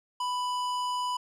sine tone with hard clipping, 992 Hz, B5, 7 cents sharp, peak -30 dBFS, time 0.2-1.17 s, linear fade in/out 5 ms, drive 14 dB, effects none

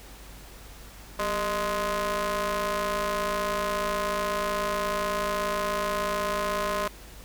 sawtooth ring-modulated tone, 213.8 Hz, A3, 49 cents flat, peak -19 dBFS, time 1.19-6.88 s, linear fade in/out 5 ms, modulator 827 Hz, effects added 50 Hz sine -46 dBFS peak until 7.24 s + pink hiss -48 dBFS RMS until 7.24 s

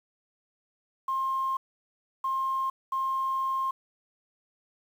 sine tone bursts at uneven times, 1063 Hz, C6, 27 cents sharp, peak -25 dBFS, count 3, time 1.08-1.57 / 2.24-2.7 / 2.92-3.71 s, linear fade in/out 5 ms, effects tanh soft clip ceiling -21 dBFS + 9-bit

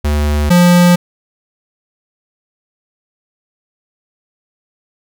square tone pair in turn, 74.1 / 176.24 Hz, D2 / F3, +16 / +16 cents, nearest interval octave + minor third, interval 1500 cents, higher second, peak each -12 / -6 dBFS, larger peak second, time 0.04-0.5 / 0.5-0.96 s, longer neither, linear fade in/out 10 ms, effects none

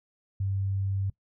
sine tone, 97.5 Hz, G2, 9 cents flat, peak -26 dBFS, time 0.4-1.1 s, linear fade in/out 5 ms, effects noise-tail reverb RT60 0.1 s tail -20 dB re dry

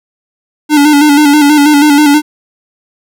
square tone with vibrato, 293.7 Hz, D4, in tune, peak -4 dBFS, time 0.69-2.22 s, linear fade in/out 50 ms, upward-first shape square, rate 6.2 Hz, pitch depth 47 cents each way, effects none

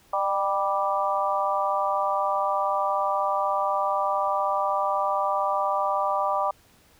harmonic tone with a mistuned harmonic, 196 Hz, G3, in tune, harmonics 3 / 4 / 5 / 6, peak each -28 / -27 / -28 / -27 dBFS, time 0.13-6.51 s, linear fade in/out 5 ms, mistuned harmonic 3, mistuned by +37 cents, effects pink hiss -58 dBFS RMS until 6.99 s

